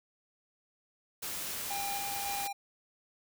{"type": "noise", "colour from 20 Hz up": "white", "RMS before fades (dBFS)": -38, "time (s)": [1.22, 2.48], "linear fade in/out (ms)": 10}
{"type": "tone with tremolo", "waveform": "square", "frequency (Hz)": 801, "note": "G5", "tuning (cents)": 37, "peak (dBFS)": -36, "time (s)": [1.7, 2.53], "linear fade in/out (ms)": 10, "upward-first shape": "square", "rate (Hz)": 1.8, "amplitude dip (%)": 25}
{"effects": []}